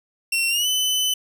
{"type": "tone with pitch glide", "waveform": "sawtooth", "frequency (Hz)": [2722, 3020], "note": ["F7", "F#7"], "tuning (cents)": [-45, 35], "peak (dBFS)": -16, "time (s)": [0.32, 1.14], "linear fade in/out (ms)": 5, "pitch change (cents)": 180, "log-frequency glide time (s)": [0.49, 0.68], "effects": []}